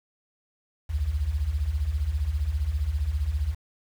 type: beating tone pair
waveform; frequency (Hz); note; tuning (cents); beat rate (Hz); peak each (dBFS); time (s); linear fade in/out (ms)
sine; 61.74 / 76.74; B1 / D#2; 0 / -23; 15; -29 / -25; 0.89-3.55; 20
effects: 8-bit